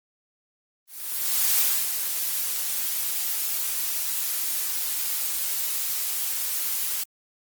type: noise with ADSR envelope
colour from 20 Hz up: blue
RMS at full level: -20 dBFS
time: 0.87-7.04 s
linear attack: 710 ms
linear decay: 280 ms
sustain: -7 dB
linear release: 14 ms
effects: Opus 24 kbps